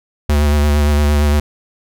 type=tone with vibrato; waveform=square; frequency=73.6 Hz; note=D2; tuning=4 cents sharp; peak=-11 dBFS; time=0.29-1.4 s; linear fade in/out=5 ms; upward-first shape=sine; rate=8.7 Hz; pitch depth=29 cents each way; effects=none